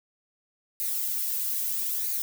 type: noise with flanger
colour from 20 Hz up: violet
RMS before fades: -29 dBFS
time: 0.8-2.22 s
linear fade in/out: 0 ms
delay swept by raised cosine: 0.45 to 2.45 ms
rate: 0.77 Hz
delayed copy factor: +0.5
effects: none